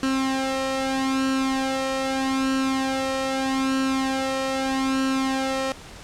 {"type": "tone with flanger", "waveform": "sawtooth", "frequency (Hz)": 266.1, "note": "C4", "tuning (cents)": 29, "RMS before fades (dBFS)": -24, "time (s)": [0.03, 5.72], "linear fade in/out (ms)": 0, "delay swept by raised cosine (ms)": [0.7, 1.62], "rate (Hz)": 0.8, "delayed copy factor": 0.7, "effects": ["pink hiss -42 dBFS RMS until 6.03 s", "low-pass 8000 Hz 12 dB/octave"]}